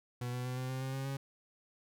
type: tone with pitch steps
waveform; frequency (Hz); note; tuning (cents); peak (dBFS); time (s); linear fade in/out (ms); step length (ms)
40% pulse; 122.6 / 124.53 / 126.48 / 128.47 / 130.49 / 132.54 / 134.63 / 136.74; B2 / B2 / B2 / C3 / C3 / C3 / C3 / C#3; -12 / +15 / +42 / -31 / -4 / +23 / +50 / -23; -35; 0.21-1.17; 5; 120
effects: none